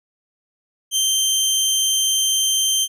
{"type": "tone", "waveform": "20% pulse", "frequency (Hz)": 3136, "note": "G7", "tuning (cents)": 0, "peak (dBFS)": -11, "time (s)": [0.91, 2.88], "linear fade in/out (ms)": 50, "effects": []}